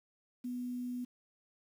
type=tone with quantisation; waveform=sine; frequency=246.9 Hz; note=B3; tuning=in tune; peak=-36 dBFS; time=0.44-1.05 s; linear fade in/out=10 ms; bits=10; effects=none